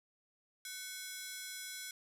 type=ring-modulated tone; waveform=10% pulse; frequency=1853 Hz; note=A#6; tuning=11 cents flat; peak=-31 dBFS; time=0.65-1.91 s; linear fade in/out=2 ms; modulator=345 Hz; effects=none